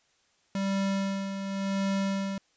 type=tone with tremolo; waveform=square; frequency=195.5 Hz; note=G3; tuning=4 cents flat; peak=-26 dBFS; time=0.55-2.38 s; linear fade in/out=2 ms; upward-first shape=sine; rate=0.91 Hz; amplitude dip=55%; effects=white hiss -68 dBFS RMS until 2.56 s + resampled to 16000 Hz